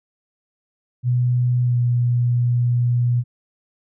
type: tone with pitch glide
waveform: sine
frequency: 123.47 to 121.42 Hz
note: B2 to B2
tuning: 0 to -29 cents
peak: -15 dBFS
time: 1.03-3.24 s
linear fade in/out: 50 ms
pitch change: -29 cents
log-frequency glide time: 1.64-1.77 s
effects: none